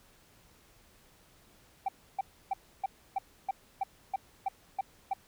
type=tone bursts; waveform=sine; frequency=777 Hz; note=G5; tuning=16 cents flat; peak=-25 dBFS; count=11; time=1.86-5.135 s; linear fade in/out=5 ms; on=25 ms; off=300 ms; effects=tanh soft clip ceiling -26 dBFS + pink hiss -62 dBFS RMS until 5.27 s